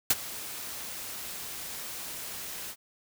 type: noise with ADSR envelope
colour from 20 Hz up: white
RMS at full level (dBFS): -20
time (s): 0.1-2.76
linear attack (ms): 6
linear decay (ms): 33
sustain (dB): -19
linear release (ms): 61
effects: none